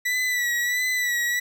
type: tone with vibrato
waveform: 40% pulse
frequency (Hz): 1962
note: B6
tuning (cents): -12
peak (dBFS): -21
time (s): 0.05-1.4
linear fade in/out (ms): 10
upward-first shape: sine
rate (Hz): 1.5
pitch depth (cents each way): 45
effects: none